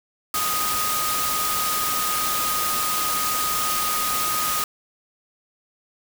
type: tone in noise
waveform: sine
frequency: 1244.5 Hz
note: D#6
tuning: in tune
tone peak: -25 dBFS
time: 0.34-4.64 s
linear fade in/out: 2 ms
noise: white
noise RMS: -25 dBFS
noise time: 0.34-4.64 s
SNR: -3 dB
effects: none